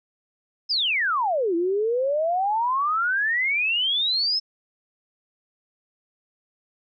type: exponential two-way sweep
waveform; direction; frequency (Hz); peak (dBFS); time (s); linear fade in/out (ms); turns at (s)
sine; down then up; 5300 to 329.6 to 5300; -20; 0.69-4.4; 20; 1.55
effects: none